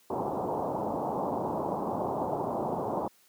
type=low-pass noise; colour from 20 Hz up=white; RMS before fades=-31 dBFS; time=0.1-3.08 s; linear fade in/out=5 ms; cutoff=970 Hz; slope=48 dB/octave; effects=white hiss -63 dBFS RMS until 3.28 s + high-pass 150 Hz 12 dB/octave